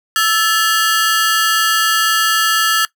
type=ring-modulated tone; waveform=sawtooth; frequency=1528 Hz; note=G6; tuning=45 cents flat; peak=-5 dBFS; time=0.16-2.85 s; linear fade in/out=0 ms; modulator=203 Hz; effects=noise-tail reverb RT60 0.1 s tail -19 dB re dry